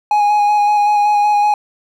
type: tone with vibrato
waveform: triangle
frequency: 830.6 Hz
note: G#5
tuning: in tune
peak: -8 dBFS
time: 0.11-1.54 s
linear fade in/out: 2 ms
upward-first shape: square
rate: 5.3 Hz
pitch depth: 14 cents each way
effects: none